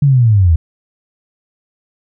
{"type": "linear sweep", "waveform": "sine", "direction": "down", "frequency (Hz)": [146.83, 76.4], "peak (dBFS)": -6, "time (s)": [0.02, 0.56], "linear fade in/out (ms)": 5, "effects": []}